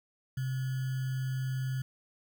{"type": "tone with sample-and-hold", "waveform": "sine", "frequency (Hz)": 130.7, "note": "C3", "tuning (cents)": -1, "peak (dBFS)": -30, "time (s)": [0.37, 1.82], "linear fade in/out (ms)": 5, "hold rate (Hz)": 1575, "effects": []}